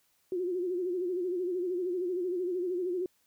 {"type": "tone with vibrato", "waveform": "sine", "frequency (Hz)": 360, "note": "F#4", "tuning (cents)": -47, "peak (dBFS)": -29, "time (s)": [0.32, 3.06], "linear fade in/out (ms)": 2, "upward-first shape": "sine", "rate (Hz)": 13, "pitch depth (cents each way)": 77, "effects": ["white hiss -71 dBFS RMS until 3.26 s"]}